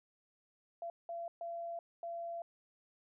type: tone bursts at uneven times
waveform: sine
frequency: 680 Hz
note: F5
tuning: 46 cents flat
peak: -39 dBFS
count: 4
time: 0.82-0.9 / 1.09-1.28 / 1.41-1.79 / 2.03-2.42 s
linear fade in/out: 2 ms
effects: none